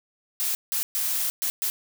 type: noise bursts at uneven times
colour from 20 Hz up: blue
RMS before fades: -26 dBFS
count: 5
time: 0.4-0.55 / 0.72-0.83 / 0.95-1.3 / 1.42-1.5 / 1.62-1.7 s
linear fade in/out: 0 ms
effects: none